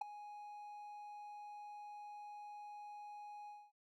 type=tone with ADSR envelope; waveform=triangle; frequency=830.6 Hz; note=G#5; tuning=in tune; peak=-31 dBFS; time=0.01-3.72 s; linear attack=7 ms; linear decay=7 ms; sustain=-16 dB; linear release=240 ms; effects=none